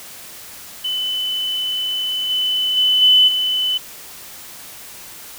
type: tone with level steps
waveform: sine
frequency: 3013 Hz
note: F#7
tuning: 31 cents sharp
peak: -19 / -16 / -12 / -8 / -16 dBFS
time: 0.84-3.78 s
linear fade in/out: 10 ms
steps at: 2.29 / 2.76 / 3.01 / 3.27 s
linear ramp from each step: 20 ms
effects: white hiss -37 dBFS RMS until 5.38 s